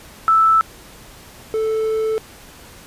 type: tone pair in turn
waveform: sine / triangle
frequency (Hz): 1317 / 439.5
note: E6 / A4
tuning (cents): -2 / -2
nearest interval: octave + perfect fifth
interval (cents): 1900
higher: first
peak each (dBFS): -10 / -15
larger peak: first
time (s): 0.28-0.61 / 1.54-2.18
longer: second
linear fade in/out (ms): 0
effects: pink hiss -42 dBFS RMS until 2.86 s + resampled to 32000 Hz